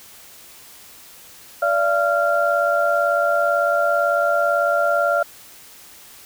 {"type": "tone cluster", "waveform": "sine", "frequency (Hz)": [581, 679, 1385], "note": ["D5", "F5", "F6"], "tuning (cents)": [-19, -49, -15], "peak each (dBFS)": -20, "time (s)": [1.62, 5.23], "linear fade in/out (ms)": 5, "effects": ["white hiss -44 dBFS RMS until 6.25 s"]}